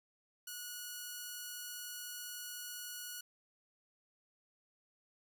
5% pulse tone, 1458 Hz, F#6, 26 cents flat, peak -32 dBFS, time 0.47-3.21 s, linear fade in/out 5 ms, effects none

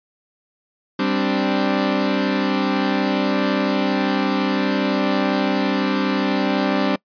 sawtooth chord, G suspended fourth, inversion none, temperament equal, 196 / 261.6 / 293.7 Hz, G3 / C4 / D4, 0 / 0 / 0 cents, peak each -18 dBFS, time 0.99-6.96 s, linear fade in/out 5 ms, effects noise-tail reverb RT60 0.1 s tail -24 dB re dry + resampled to 11025 Hz

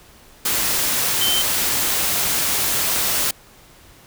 sine tone in noise, 3100 Hz, G7, 20 cents flat, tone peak -19 dBFS, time 1.21-1.42 s, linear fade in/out 5 ms, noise white, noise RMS -20 dBFS, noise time 0.45-3.31 s, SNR -2 dB, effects pink hiss -48 dBFS RMS until 4.06 s

